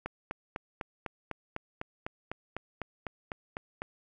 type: click train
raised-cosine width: 0.5 ms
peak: -20 dBFS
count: 16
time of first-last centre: 0.06-3.819 s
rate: 3.99 Hz
effects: none